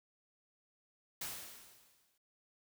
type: noise with exponential decay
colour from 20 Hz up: white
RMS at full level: -40 dBFS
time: 1.21-2.18 s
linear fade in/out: 5 ms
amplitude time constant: 210 ms
effects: none